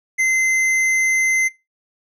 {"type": "tone with hard clipping", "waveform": "triangle", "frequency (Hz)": 2066, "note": "C7", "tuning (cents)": -22, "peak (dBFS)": -16, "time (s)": [0.18, 1.49], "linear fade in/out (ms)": 20, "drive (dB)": 12, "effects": ["noise-tail reverb RT60 0.2 s tail -18 dB re dry"]}